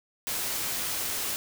white noise, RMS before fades -31 dBFS, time 0.27-1.36 s, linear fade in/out 0 ms, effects none

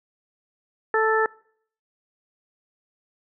harmonic tone, 440 Hz, A4, in tune, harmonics 1 / 2 / 3 / 4, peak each -21 / -25 / -25 / -24 dBFS, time 0.94-1.26 s, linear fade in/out 2 ms, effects noise-tail reverb RT60 0.6 s tail -24 dB re dry

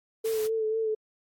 sine tone with vibrato, 440.5 Hz, A4, 2 cents sharp, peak -25 dBFS, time 0.24-0.95 s, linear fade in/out 10 ms, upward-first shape sine, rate 4.1 Hz, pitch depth 31 cents each way
white noise, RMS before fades -40 dBFS, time 0.24-0.48 s, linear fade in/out 20 ms
effects AAC 64 kbps

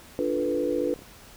sine chord, B half-diminished seventh, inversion first, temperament equal, 293.7 / 349.2 / 440 / 493.9 Hz, D4 / F4 / A4 / B4, 0 / 0 / 0 / 0 cents, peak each -29 / -30 / -31 / -27 dBFS, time 0.19-0.94 s, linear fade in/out 0 ms
click train, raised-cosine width 2 ms, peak -34 dBFS, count 24, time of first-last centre 0.34-1.02 s, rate 33.8 Hz
effects pink hiss -49 dBFS RMS until 1.36 s

